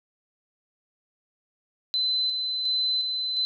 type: tone with tremolo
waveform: sine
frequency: 4040 Hz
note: B7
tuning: 39 cents sharp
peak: -22 dBFS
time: 1.94-3.45 s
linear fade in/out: 0 ms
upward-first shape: square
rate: 1.4 Hz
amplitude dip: 35%
effects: none